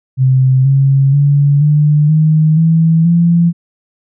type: tone with pitch steps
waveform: sine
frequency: 130.8 / 136.67 / 142.8 / 149.21 / 155.91 / 162.9 / 170.22 Hz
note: C3 / C#3 / D3 / D3 / D#3 / E3 / F3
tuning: 0 / -24 / -48 / +28 / +4 / -20 / -44 cents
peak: -6 dBFS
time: 0.17-3.53 s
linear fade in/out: 50 ms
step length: 480 ms
effects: none